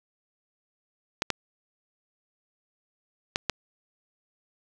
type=clicks; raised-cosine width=0.2 ms; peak=-7 dBFS; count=4; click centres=1.221 / 1.303 / 3.359 / 3.497 s; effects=none